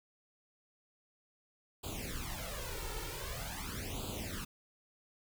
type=noise with flanger; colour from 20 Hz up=pink; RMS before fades=-41 dBFS; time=1.83-4.45 s; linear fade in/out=10 ms; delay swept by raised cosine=0.26 to 2.26 ms; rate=0.45 Hz; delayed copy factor=+0.9; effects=none